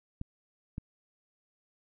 clicks, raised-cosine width 5 ms, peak -24 dBFS, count 2, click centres 0.214 / 0.781 s, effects none

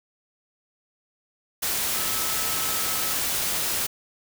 sine tone in noise, 1298 Hz, E6, 27 cents flat, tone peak -37 dBFS, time 1.94-3.13 s, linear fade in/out 10 ms, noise white, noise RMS -26 dBFS, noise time 1.62-3.87 s, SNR -14 dB, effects none

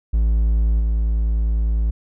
triangle tone with level steps, 55 Hz, A1, in tune, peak -12 / -14 dBFS, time 0.13-1.91 s, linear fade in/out 10 ms, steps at 0.79 s, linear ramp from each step 20 ms, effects none

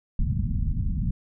pink low-pass noise, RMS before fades -25 dBFS, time 0.19-1.11 s, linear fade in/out 2 ms, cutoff 210 Hz, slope 48 dB/octave, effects none

